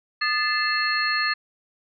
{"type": "tone cluster", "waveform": "sine", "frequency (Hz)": [1227, 1744, 2073, 2647, 4287], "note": ["D#6", "A6", "C7", "E7", "C8"], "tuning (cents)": [-25, -16, -17, 7, 41], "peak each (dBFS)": [-27, -24, -31, -31, -27], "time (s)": [0.21, 1.34], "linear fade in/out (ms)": 10, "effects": []}